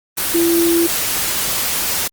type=tone in noise; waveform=sine; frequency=337.9 Hz; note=E4; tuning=43 cents sharp; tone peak=-12 dBFS; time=0.34-0.87 s; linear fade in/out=10 ms; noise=white; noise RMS=-19 dBFS; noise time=0.17-2.08 s; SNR=+4 dB; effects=Opus 24 kbps